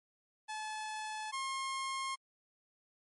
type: tone pair in turn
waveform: sawtooth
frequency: 862 / 1071.3 Hz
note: A5 / C6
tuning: -36 / +41 cents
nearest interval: major third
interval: 377 cents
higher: second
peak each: -35 / -32 dBFS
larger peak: second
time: 0.48-1.32 / 1.32-2.16 s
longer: neither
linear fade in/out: 20 ms
effects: MP3 48 kbps